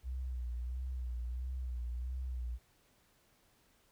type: tone with vibrato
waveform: sine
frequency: 61.9 Hz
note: B1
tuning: 5 cents sharp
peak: -36 dBFS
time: 0.03-2.59 s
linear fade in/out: 50 ms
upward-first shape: sine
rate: 1.5 Hz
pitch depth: 65 cents each way
effects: pink hiss -70 dBFS RMS until 3.91 s